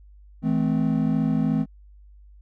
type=tone cluster; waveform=triangle; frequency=161.8 / 215.4 / 258.2 Hz; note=E3 / A3 / C4; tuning=-32 / -37 / -23 cents; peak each=-22 dBFS; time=0.42-1.66 s; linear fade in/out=50 ms; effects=added 50 Hz sine -46 dBFS peak until 2.41 s